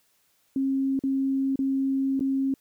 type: tone with dropouts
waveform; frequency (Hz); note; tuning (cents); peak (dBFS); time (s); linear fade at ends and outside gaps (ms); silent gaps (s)
sine; 269.5; C#4; -49; -22; 0.56-2.54; 2; 0.992-1.037 / 1.558-1.59 / 2.195-2.207
effects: white hiss -67 dBFS RMS until 2.6 s